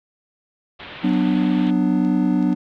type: low-pass noise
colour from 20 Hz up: white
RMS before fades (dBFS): -37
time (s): 0.79-1.71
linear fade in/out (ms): 10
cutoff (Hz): 3600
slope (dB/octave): 48
type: chord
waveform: triangle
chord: B minor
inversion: second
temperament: just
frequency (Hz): 185.21 / 246.9 / 296.3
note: F#3 / B3 / D4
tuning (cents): +2 / 0 / +15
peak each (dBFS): -18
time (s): 1.03-2.55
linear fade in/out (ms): 20
type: clicks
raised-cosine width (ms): 0.2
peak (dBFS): -27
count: 6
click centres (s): 1.093 / 1.136 / 1.67 / 2.049 / 2.427 / 2.529
effects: none